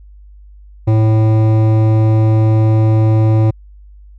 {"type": "tone with hard clipping", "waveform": "triangle", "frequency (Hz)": 109.8, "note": "A2", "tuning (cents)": -3, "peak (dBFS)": -10, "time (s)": [0.87, 3.51], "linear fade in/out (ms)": 10, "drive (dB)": 17, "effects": ["added 50 Hz sine -36 dBFS peak until 4.18 s"]}